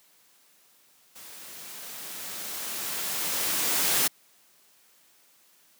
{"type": "noise with level ramp", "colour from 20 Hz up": "white", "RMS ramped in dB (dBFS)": [-46, -23], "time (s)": [1.15, 4.08], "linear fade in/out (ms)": 10, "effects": ["white hiss -61 dBFS RMS until 5.79 s", "high-pass 150 Hz 12 dB/octave"]}